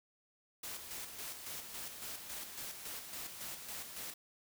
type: noise with tremolo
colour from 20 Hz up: white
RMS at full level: -44 dBFS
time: 0.63-4.14 s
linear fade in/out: 5 ms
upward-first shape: square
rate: 3.6 Hz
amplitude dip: 45%
effects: none